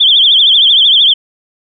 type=tone with vibrato; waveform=sine; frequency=3322 Hz; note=G#7; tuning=in tune; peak=-4 dBFS; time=0-1.14 s; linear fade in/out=10 ms; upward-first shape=triangle; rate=13 Hz; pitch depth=160 cents each way; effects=none